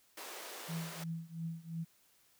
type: high-pass noise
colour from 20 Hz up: pink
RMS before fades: -47 dBFS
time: 0.17-1.04 s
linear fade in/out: 5 ms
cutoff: 370 Hz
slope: 24 dB/octave
type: tone with tremolo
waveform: sine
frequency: 164.81 Hz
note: E3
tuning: in tune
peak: -35 dBFS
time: 0.68-1.85 s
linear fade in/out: 20 ms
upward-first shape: triangle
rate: 2.9 Hz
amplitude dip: 95%
effects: white hiss -69 dBFS RMS until 2.39 s